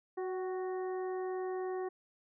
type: harmonic tone with a mistuned harmonic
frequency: 370 Hz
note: F#4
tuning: in tune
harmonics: 1 / 2 / 3 / 4 / 5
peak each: -35 / -43 / -49 / -58 / -53 dBFS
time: 0.17-1.89 s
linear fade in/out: 10 ms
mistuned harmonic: 2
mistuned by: +32 cents
effects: none